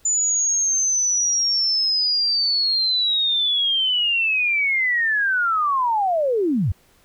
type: linear sweep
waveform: sine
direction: down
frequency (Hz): 7040 to 73.42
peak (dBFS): -17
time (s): 0.05-6.72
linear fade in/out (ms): 5
effects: pink hiss -57 dBFS RMS until 7.04 s